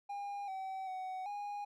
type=tone with pitch steps; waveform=triangle; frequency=808 / 765 / 750 / 820 Hz; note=G#5 / G5 / F#5 / G#5; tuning=-48 / -42 / +23 / -22 cents; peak=-37 dBFS; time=0.09-1.65 s; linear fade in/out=10 ms; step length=390 ms; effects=none